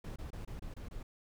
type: noise bursts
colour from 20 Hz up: brown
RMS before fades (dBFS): -43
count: 7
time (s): 0.04-1.03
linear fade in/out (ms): 5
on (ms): 120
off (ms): 25
effects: none